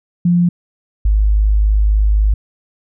sine tone pair in turn, 174.61 / 51.91 Hz, F3 / G#1, 0 / 0 cents, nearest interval octave + major sixth, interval 2100 cents, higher first, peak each -9 dBFS, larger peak neither, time 0.25-0.49 / 1.05-2.34 s, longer second, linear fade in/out 5 ms, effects none

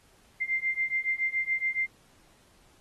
sine beating tone pair, 2090 / 2097.1 Hz, C7 / C7, -2 / +3 cents, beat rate 7.1 Hz, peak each -30 / -29 dBFS, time 0.4-1.87 s, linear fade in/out 20 ms, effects pink hiss -62 dBFS RMS until 2.8 s + AAC 32 kbps

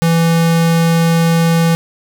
square tone, 166.2 Hz, E3, 15 cents sharp, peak -10 dBFS, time 0.02-1.75 s, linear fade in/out 0 ms, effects none

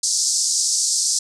pink band-pass noise, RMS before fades -20 dBFS, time 0.03-1.19 s, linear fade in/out 5 ms, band 4800 to 8800 Hz, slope 48 dB/octave, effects none

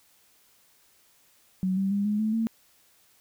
sine tone with pitch steps, 186.8 / 193.95 / 201.4 / 209.1 / 217.1 / 225.4 Hz, F#3 / G3 / G3 / G#3 / A3 / A3, +17 / -18 / +47 / +12 / -23 / +42 cents, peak -23 dBFS, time 1.63-2.47 s, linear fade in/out 0 ms, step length 140 ms, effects white hiss -62 dBFS RMS until 3.2 s

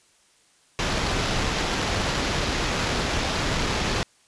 pink noise with sample-and-hold, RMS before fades -25 dBFS, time 0.79-4.03 s, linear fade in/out 0 ms, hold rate 8820 Hz, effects white hiss -60 dBFS RMS until 4.27 s + resampled to 22050 Hz

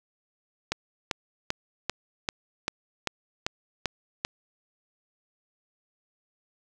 click train, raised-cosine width 0.2 ms, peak -9 dBFS, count 10, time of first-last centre 0.72-4.249 s, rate 2.55 Hz, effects none

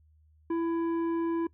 sine tone with tanh clipping, 333.1 Hz, E4, 18 cents sharp, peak -28 dBFS, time 0.5-1.47 s, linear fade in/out 5 ms, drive 9 dB, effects noise-tail reverb RT60 0.1 s tail -21 dB re dry + added 77 Hz sine -59 dBFS peak until 1.53 s

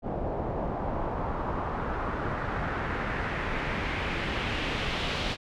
pink noise with low-pass filter sweep, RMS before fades -31 dBFS, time 0.02-5.37 s, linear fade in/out 50 ms, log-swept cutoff 650 to 3600 Hz, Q 1.8, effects none

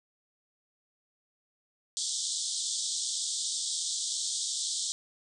white band-pass noise, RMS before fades -33 dBFS, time 1.97-4.92 s, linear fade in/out 0 ms, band 3300 to 8700 Hz, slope 96 dB/octave, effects none

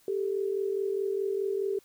sine tone pair together, 392 / 436.8 Hz, G4 / A4, 0 / -13 cents, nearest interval major second, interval 187 cents, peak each -28 / -33 dBFS, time 0.08-1.79 s, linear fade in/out 2 ms, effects white hiss -62 dBFS RMS until 1.84 s

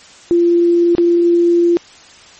sine tone with dropouts, 344 Hz, F4, 26 cents flat, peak -8 dBFS, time 0.31-1.77 s, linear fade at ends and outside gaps 0 ms, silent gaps 0.951-0.982 s, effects white hiss -41 dBFS RMS until 2.39 s + MP3 32 kbps

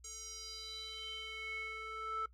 square tone with band-pass filter sweep, 440 Hz, A4, in tune, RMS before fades -44 dBFS, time 0.04-2.26 s, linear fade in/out 5 ms, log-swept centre 6900 to 1300 Hz, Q 5, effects noise-tail reverb RT60 0.1 s tail -19 dB re dry + added 60 Hz sine -59 dBFS peak until 2.33 s

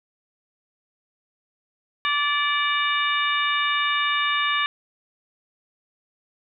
harmonic tone with a mistuned harmonic, 581 Hz, D5, 19 cents flat, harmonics 2 / 3 / 4 / 5 / 6, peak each -24 / -26 / -27 / -28 / -29 dBFS, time 2.05-4.66 s, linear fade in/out 0 ms, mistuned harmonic 6, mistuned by +73 cents, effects none

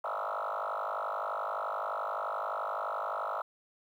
sine tone with frequency modulation, 972 Hz, B5, 28 cents flat, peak -31 dBFS, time 0.04-3.42 s, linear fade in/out 5 ms, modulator 51.6 Hz, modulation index 7.8, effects tanh soft clip ceiling -28 dBFS + 11-bit

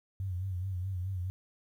sine tone with vibrato, 92.9 Hz, F#2, 7 cents sharp, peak -32 dBFS, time 0.2-1.3 s, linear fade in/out 0 ms, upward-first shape sine, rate 4.7 Hz, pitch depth 79 cents each way, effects 11-bit

